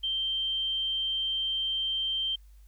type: tone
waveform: sine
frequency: 3140 Hz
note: G7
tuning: 2 cents sharp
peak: -27 dBFS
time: 0.03-2.36 s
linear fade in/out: 10 ms
effects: added 50 Hz sine -50 dBFS peak until 2.67 s + white hiss -69 dBFS RMS until 2.67 s